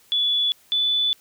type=tone pair in turn; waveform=sine; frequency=3431 / 3481 Hz; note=A7 / A7; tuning=-44 / -19 cents; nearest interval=unison; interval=25 cents; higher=second; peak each=-18 dBFS; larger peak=neither; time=0.12-0.52 / 0.72-1.13 s; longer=second; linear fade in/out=0 ms; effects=white hiss -56 dBFS RMS until 1.2 s